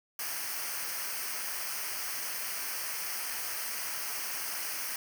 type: noise with comb filter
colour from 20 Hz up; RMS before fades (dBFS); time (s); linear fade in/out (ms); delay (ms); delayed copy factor
white; -36; 0.19-4.96; 2; 0.27; -0.75
effects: none